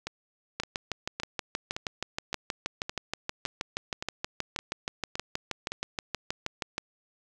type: two click trains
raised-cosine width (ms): 0.2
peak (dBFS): -16 / -13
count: 11 / 40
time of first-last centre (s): 0.07-5.72 / 0.6-6.781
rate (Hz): 1.77 / 6.31
effects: none